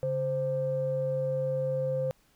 sine tone pair together, 140.68 / 522 Hz, C#3 / C5, +26 / -4 cents, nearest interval octave + major seventh, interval 2270 cents, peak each -32 / -27 dBFS, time 0.03-2.11 s, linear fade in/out 0 ms, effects tanh soft clip ceiling -20 dBFS + pink hiss -66 dBFS RMS until 2.35 s

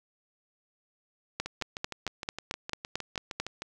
two click trains, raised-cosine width 0.2 ms, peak -19 / -13 dBFS, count 15 / 10, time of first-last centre 1.46-3.62 / 1.4-3.4 s, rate 6.48 / 4.5 Hz, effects none

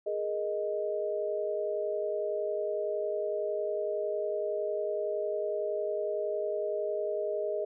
sine chord, Ab suspended second, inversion none, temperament equal, 415.3 / 466.2 / 622.3 Hz, Ab4 / Bb4 / Eb5, 0 / 0 / 0 cents, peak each -33 / -38 / -32 dBFS, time 0.06-7.65 s, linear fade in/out 10 ms, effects none

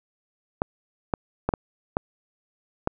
clicks, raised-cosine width 1 ms, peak -8 dBFS, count 6, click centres 0.619 / 1.138 / 1.49 / 1.538 / 1.969 / 2.874 s, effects none

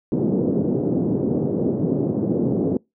pink band-pass noise, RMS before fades -21 dBFS, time 0.12-2.77 s, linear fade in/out 2 ms, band 150 to 450 Hz, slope 24 dB/octave, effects noise-tail reverb RT60 0.2 s tail -25 dB re dry

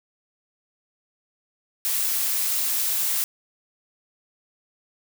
blue noise, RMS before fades -24 dBFS, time 1.85-3.24 s, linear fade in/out 0 ms, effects none

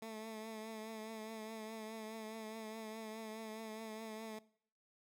15% pulse tone with vibrato, 220 Hz, A3, in tune, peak -39 dBFS, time 0.02-4.39 s, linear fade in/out 5 ms, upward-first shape triangle, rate 4.8 Hz, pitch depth 42 cents each way, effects noise-tail reverb RT60 0.6 s tail -21 dB re dry

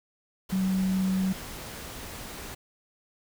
sine tone in noise, 188.8 Hz, F#3, 35 cents sharp, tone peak -23 dBFS, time 0.52-1.33 s, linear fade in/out 10 ms, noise pink, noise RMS -40 dBFS, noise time 0.49-2.55 s, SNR +14 dB, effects none

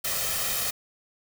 white noise with comb filter, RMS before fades -28 dBFS, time 0.04-0.71 s, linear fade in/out 10 ms, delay 1.6 ms, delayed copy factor +0.65, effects none

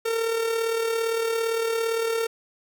45% pulse tone with amplitude modulation, 455.3 Hz, A#4, 41 cents flat, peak -21 dBFS, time 0.05-2.27 s, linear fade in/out 10 ms, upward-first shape sine, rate 37.6 Hz, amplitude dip 45%, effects none

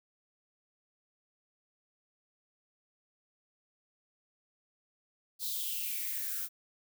violet noise with high-pass filter sweep, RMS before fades -36 dBFS, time 5.39-6.49 s, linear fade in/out 50 ms, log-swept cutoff 4200 to 1300 Hz, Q 5.3, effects none

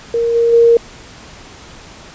sine tone with level steps, 466.2 Hz, A#4, in tune, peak -12 / -9 / -5 dBFS, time 0.14-0.77 s, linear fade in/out 2 ms, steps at 0.34 / 0.52 s, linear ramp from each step 20 ms, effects pink hiss -37 dBFS RMS until 2.14 s + resampled to 16000 Hz

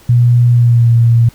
sine tone with pitch glide, 120.8 to 116.89 Hz, B2 to A#2, -38 to +5 cents, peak -5 dBFS, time 0.09-1.29 s, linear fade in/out 5 ms, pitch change -57 cents, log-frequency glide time 0.5-0.92 s, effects pink hiss -43 dBFS RMS until 1.34 s

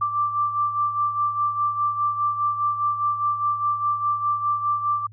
sine beating tone pair, 1174.7 / 1179.6 Hz, D6 / D6, 0 / +7 cents, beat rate 4.9 Hz, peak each -21 / -28 dBFS, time 0.01-5.07 s, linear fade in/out 10 ms, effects added 106 Hz sine -43 dBFS peak until 5.12 s

